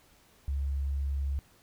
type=tone; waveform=sine; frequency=69.3 Hz; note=C#2; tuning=in tune; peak=-28 dBFS; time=0.48-1.39 s; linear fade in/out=0 ms; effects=pink hiss -62 dBFS RMS until 1.62 s